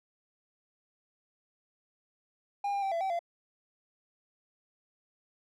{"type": "tone with pitch steps", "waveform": "triangle", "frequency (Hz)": [807, 800, 778, 672, 769, 685], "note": ["G#5", "G5", "G5", "E5", "G5", "F5"], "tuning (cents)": [-50, 35, -13, 33, -33, -34], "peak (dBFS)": -27, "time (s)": [2.64, 3.192], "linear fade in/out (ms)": 5, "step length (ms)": 92, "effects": []}